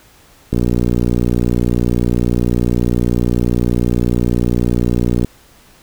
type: click train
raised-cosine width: 3 ms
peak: -3 dBFS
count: 284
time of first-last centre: 0.53-5.247 s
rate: 60 Hz
effects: pink hiss -47 dBFS RMS until 5.82 s